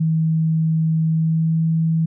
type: tone with pitch glide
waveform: sine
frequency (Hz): 160.3 to 162.26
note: E3 to E3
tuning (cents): -48 to -27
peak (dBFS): -15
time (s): 0-2.06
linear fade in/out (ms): 10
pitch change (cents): +21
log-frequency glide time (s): 1.04-1.63
effects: none